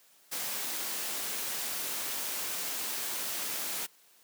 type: noise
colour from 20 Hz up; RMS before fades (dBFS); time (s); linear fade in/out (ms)
white; -35; 0.31-3.87; 20
effects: white hiss -62 dBFS RMS until 4.23 s + high-pass 200 Hz 12 dB/octave